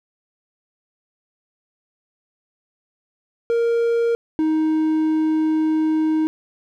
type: tone pair in turn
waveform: triangle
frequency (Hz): 466.2 / 313.7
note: A#4 / D#4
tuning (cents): 0 / +14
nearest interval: perfect fifth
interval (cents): 686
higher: first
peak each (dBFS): -14 / -14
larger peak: neither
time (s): 3.5-4.15 / 4.39-6.27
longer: second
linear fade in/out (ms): 0
effects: none